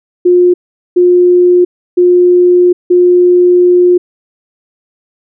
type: tone bursts at uneven times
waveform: sine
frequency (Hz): 356.6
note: F4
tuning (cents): +36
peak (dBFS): -3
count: 4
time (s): 0.25-0.54 / 0.96-1.65 / 1.97-2.73 / 2.9-3.98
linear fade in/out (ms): 10
effects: none